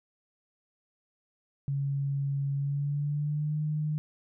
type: tone with pitch glide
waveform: sine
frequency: 139.5 to 152.13 Hz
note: C#3 to D#3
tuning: +11 to -39 cents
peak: -27 dBFS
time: 1.68-3.98 s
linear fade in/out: 0 ms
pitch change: +150 cents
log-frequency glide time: 2.54-3.59 s
effects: none